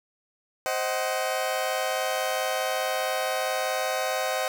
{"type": "chord", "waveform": "sawtooth", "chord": "C diminished", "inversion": "none", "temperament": "just", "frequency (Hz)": [523.3, 627.9, 753.5], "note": ["C5", "Eb5", "Gb5"], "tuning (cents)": [0, 16, 31], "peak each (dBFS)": -26, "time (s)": [0.66, 4.48], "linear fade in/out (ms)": 0, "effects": []}